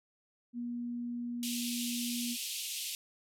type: tone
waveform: sine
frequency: 240 Hz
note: B3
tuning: 49 cents flat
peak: -35 dBFS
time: 0.53-2.37 s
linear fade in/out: 50 ms
type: band-pass noise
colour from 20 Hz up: pink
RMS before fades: -39 dBFS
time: 1.43-2.95 s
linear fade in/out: 0 ms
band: 2600 to 14000 Hz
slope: 48 dB/octave
effects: none